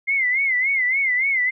sine tone with vibrato, 2093 Hz, C7, in tune, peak -17 dBFS, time 0.07-1.51 s, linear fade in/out 20 ms, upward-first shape sine, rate 3.5 Hz, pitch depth 110 cents each way, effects none

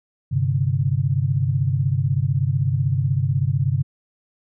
sine chord, G suspended fourth, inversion none, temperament equal, 98 / 130.81 / 146.83 Hz, G2 / C3 / D3, 0 / 0 / 0 cents, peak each -23 / -20 / -23 dBFS, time 0.31-3.83 s, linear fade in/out 20 ms, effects none

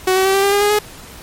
sawtooth tone with pitch steps, 373.1 / 379.4 / 385.8 / 392.3 / 399 / 405.7 / 412.5 / 419.5 Hz, F#4 / F#4 / G4 / G4 / G4 / G#4 / G#4 / G#4, +14 / +43 / -28 / +1 / +31 / -41 / -12 / +17 cents, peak -8 dBFS, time 0.07-0.79 s, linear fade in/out 5 ms, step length 90 ms, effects pink hiss -37 dBFS RMS until 1.22 s + MP3 64 kbps

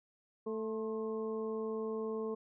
harmonic tone with a mistuned harmonic, 220.4 Hz, A3, 3 cents sharp, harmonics 1 / 2 / 3 / 4 / 5, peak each -41 / -36 / -52 / -54 / -48 dBFS, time 0.46-2.35 s, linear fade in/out 10 ms, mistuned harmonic 5, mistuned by -50 cents, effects none

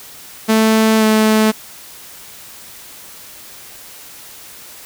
sawtooth tone with pitch glide, 220.3 to 217.3 Hz, A3 to A3, +2 to -21 cents, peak -6 dBFS, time 0.48-1.52 s, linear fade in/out 20 ms, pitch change -23 cents, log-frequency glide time 0.98-1.04 s, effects white hiss -37 dBFS RMS until 4.85 s

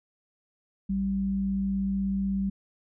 sine tone pair together, 58.45 / 194.9 Hz, A#1 / G3, +5 / -10 cents, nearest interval octave + major sixth, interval 2085 cents, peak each -36 / -25 dBFS, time 0.89-2.5 s, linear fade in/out 10 ms, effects none

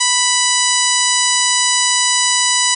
harmonic tone, 987.8 Hz, B5, in tune, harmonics 1 / 2 / 3 / 4 / 5 / 6 / 7 / 8 / 9, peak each -21 / -21 / -21 / -21 / -21 / -21 / -21 / -21 / -21 dBFS, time 0-2.75 s, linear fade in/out 10 ms, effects none

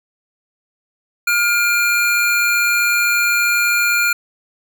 square tone pair together, 1412.1 / 2392 Hz, F6 / D7, +19 / +31 cents, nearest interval major sixth, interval 912 cents, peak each -17 dBFS, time 1.27-4.13 s, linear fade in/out 5 ms, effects none

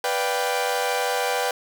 sawtooth chord, G dominant seventh, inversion first, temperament equal, 493.9 / 587.3 / 698.5 / 784 Hz, B4 / D5 / F5 / G5, 0 / 0 / 0 / 0 cents, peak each -22 / -26 / -28 / -22 dBFS, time 0.04-1.51 s, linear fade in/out 2 ms, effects none

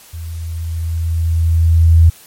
sine tone with level ramp, 82.4 Hz, E2, in tune, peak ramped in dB -24 to -3 dBFS, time 0.13-2.1 s, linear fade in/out 10 ms, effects white hiss -42 dBFS RMS until 2.26 s + MP3 64 kbps

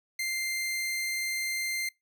sawtooth tone, 2093 Hz, C7, in tune, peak -26 dBFS, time 0.19-1.89 s, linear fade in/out 5 ms, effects noise-tail reverb RT60 0.2 s tail -24 dB re dry

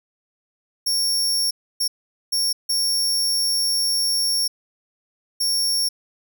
sawtooth tone bursts at uneven times, 5500 Hz, F8, 27 cents flat, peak -16 dBFS, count 5, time 0.86-1.51 / 1.8-1.88 / 2.32-2.53 / 2.69-4.48 / 5.4-5.89 s, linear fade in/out 10 ms, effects none

